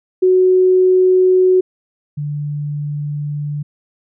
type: tone pair in turn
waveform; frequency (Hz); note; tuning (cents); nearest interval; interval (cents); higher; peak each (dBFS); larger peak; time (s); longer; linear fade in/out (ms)
sine; 370 / 146.83; F#4 / D3; 0 / 0; octave + major third; 1600; first; -8 / -19; first; 0.22-1.61 / 2.17-3.63; second; 10
effects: none